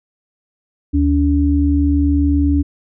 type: tone pair together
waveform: sine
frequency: 75.6 / 285.4 Hz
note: D#2 / D4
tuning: -49 / -49 cents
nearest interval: octave + major seventh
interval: 2300 cents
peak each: -14 dBFS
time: 0.93-2.63 s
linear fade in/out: 20 ms
effects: none